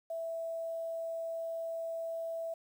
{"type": "tone with quantisation", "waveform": "sine", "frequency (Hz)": 659.3, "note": "E5", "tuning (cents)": 0, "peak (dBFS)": -35, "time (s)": [0.1, 2.54], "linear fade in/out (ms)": 5, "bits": 10, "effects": []}